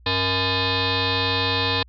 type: tone with frequency modulation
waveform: sine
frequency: 1762 Hz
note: A6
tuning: 2 cents sharp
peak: -19 dBFS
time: 0.06-1.83 s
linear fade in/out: 5 ms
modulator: 372 Hz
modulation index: 6.8
effects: added 60 Hz sine -47 dBFS peak until 1.88 s